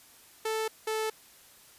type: tone pair in turn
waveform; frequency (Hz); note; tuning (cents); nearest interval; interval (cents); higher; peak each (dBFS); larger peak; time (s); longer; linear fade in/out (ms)
sawtooth; 440 / 437.5; A4 / A4; 0 / -10; unison; 10; first; -25; neither; 0.45-0.68 / 0.87-1.1; neither; 5
effects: white hiss -56 dBFS RMS until 1.78 s + resampled to 32000 Hz